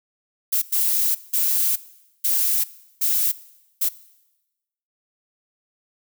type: noise bursts at uneven times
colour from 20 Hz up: violet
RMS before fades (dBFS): -20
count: 6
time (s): 0.52-0.62 / 0.72-1.15 / 1.33-1.76 / 2.24-2.64 / 3.01-3.32 / 3.81-3.89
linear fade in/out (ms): 10
effects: noise-tail reverb RT60 1.0 s tail -19 dB re dry